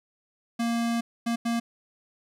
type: tone bursts at uneven times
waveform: square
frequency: 233.1 Hz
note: A#3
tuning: in tune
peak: -25 dBFS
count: 3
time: 0.59-1.01 / 1.26-1.36 / 1.45-1.6 s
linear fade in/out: 10 ms
effects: low-pass 11000 Hz 12 dB/octave + 11-bit